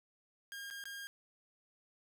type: tone with dropouts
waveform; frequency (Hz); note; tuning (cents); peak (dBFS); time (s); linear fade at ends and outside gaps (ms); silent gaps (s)
sawtooth; 1616; G#6; -48; -40; 0.52-1.07; 0; 0.702-0.709 / 0.839-0.855
effects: none